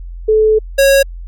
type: tone pair in turn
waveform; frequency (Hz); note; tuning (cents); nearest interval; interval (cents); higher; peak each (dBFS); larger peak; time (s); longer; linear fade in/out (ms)
sine / square; 433.9 / 549.1; A4 / C#5; -24 / -17; major third; 407; second; -7; neither; 0.28-0.59 / 0.78-1.03; first; 10
effects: added 43 Hz sine -25 dBFS peak until 1.27 s